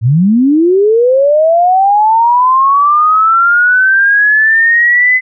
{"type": "linear sweep", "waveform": "sine", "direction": "up", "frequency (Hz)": [103.83, 2037], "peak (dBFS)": -5, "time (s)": [0.01, 5.21], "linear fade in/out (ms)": 50, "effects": []}